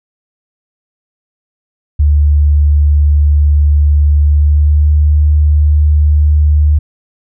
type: tone with pitch glide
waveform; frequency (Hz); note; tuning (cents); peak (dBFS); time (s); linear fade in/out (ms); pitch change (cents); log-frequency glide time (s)
sine; 73.5 to 74.83; D2 to D2; +2 to +33; -5; 1.99-6.79; 10; +31; 4.23-4.95
effects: none